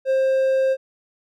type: tone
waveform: triangle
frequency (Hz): 530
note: C5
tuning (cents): +22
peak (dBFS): -14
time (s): 0.05-0.77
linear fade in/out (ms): 50
effects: none